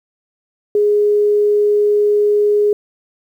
sine tone, 415.3 Hz, G#4, in tune, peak -10 dBFS, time 0.75-2.73 s, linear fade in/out 2 ms, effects 8-bit

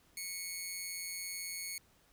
10% pulse tone with amplitude modulation, 2200 Hz, C#7, 14 cents flat, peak -28 dBFS, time 0.17-1.78 s, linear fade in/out 2 ms, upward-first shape sine, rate 178 Hz, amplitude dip 50%, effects pink hiss -68 dBFS RMS until 2.12 s

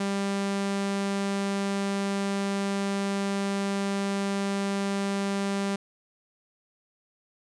sawtooth tone, 198.1 Hz, G3, 18 cents sharp, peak -22 dBFS, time 0-5.76 s, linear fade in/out 5 ms, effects resampled to 22050 Hz + 10-bit

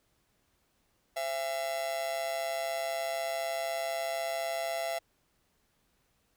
45% pulse tone with amplitude modulation, 673 Hz, E5, 36 cents sharp, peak -28 dBFS, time 1.16-4.99 s, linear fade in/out 10 ms, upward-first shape sine, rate 144 Hz, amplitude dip 75%, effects pink hiss -73 dBFS RMS until 6.36 s

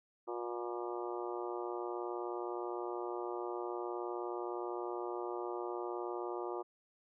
harmonic tone with a mistuned harmonic, 119.5 Hz, A#2, 43 cents sharp, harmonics 3 / 4 / 5 / 6 / 7 / 8 / 9 / 10, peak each -40 / -45 / -48 / -47 / -48 / -48 / -52 / -49 dBFS, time 0.27-6.63 s, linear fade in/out 20 ms, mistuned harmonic 9, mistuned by +21 cents, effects none

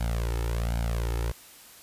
sawtooth tone with flanger, 57.5 Hz, A#1, 23 cents flat, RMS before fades -28 dBFS, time 0-1.32 s, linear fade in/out 10 ms, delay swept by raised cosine 1.3 to 2.3 ms, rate 1.3 Hz, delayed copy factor +0.9, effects white hiss -50 dBFS RMS until 1.82 s + resampled to 32000 Hz

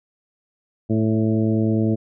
harmonic tone with a mistuned harmonic, 110 Hz, A2, in tune, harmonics 1 / 2 / 3 / 4 / 5 / 6, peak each -21 / -20 / -23 / -29 / -32 / -34 dBFS, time 0.89-1.96 s, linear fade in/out 20 ms, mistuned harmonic 5, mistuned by +17 cents, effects none

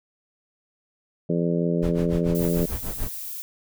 harmonic tone, 85.1 Hz, F2, 44 cents flat, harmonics 2 / 3 / 4 / 5 / 6 / 7, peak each -23 / -29 / -29 / -28 / -32 / -32 dBFS, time 1.29-2.66 s, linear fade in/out 10 ms
brown noise with tremolo, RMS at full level -27 dBFS, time 1.82-3.09 s, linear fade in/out 10 ms, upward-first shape sine, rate 6.8 Hz, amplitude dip 90%
violet noise, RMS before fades -34 dBFS, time 2.35-3.42 s, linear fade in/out 0 ms
effects none

